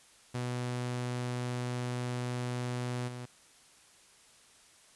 sawtooth tone with level steps, 123.47 Hz, B2, in tune, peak -29 / -36 dBFS, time 0.34-3.26 s, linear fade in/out 10 ms, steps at 3.07 s, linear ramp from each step 20 ms, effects white hiss -60 dBFS RMS until 4.95 s + resampled to 24000 Hz

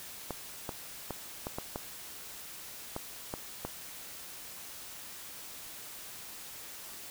clicks, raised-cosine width 1 ms, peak -21 dBFS, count 9, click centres 0.307 / 0.692 / 1.107 / 1.469 / 1.585 / 1.759 / 2.964 / 3.339 / 3.65 s, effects white hiss -46 dBFS RMS until 7.1 s

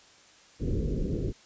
pink low-pass noise, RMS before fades -29 dBFS, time 0.59-1.33 s, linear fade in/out 50 ms, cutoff 470 Hz, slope 48 dB/octave, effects white hiss -56 dBFS RMS until 1.45 s + resampled to 16000 Hz

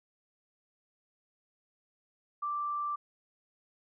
sine tone, 1174.7 Hz, D6, in tune, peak -31 dBFS, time 2.42-2.96 s, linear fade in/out 10 ms, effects none

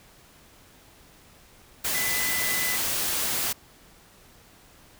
sine tone in noise, 2004 Hz, B6, 25 cents sharp, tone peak -29 dBFS, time 1.94-2.77 s, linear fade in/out 10 ms, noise white, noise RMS -27 dBFS, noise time 1.84-3.53 s, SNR -5 dB, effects pink hiss -54 dBFS RMS until 4.99 s

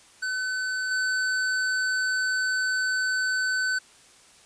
square tone with level steps, 1515 Hz, F#6, 40 cents sharp, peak -27 / -24 dBFS, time 0.22-3.79 s, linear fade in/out 10 ms, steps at 0.91 s, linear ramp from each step 2 ms, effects white hiss -54 dBFS RMS until 4.45 s + resampled to 22050 Hz

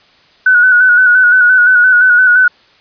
sine tone with vibrato, 1480 Hz, F#6, in tune, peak -4 dBFS, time 0.46-2.48 s, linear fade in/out 5 ms, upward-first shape square, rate 5.8 Hz, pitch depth 35 cents each way, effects white hiss -47 dBFS RMS until 2.8 s + resampled to 11025 Hz

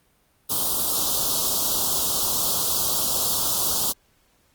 white band-stop noise, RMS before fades -23 dBFS, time 0.49-3.93 s, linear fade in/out 20 ms, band 1300 to 3200 Hz, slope 48 dB/octave, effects pink hiss -63 dBFS RMS until 4.54 s + Opus 32 kbps

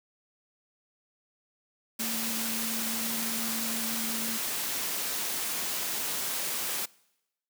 sine tone in noise, 226.5 Hz, A#3, 50 cents flat, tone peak -35 dBFS, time 1.99-4.38 s, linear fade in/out 10 ms, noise white, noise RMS -32 dBFS, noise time 1.99-6.86 s, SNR -6 dB, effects noise-tail reverb RT60 0.9 s tail -24 dB re dry + high-pass 150 Hz 12 dB/octave

